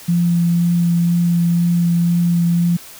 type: tone with vibrato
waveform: sine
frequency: 171.8 Hz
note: F3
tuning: 28 cents flat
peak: -12 dBFS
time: 0.08-2.77 s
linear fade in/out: 10 ms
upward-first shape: sine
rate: 2 Hz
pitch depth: 10 cents each way
effects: white hiss -38 dBFS RMS until 2.99 s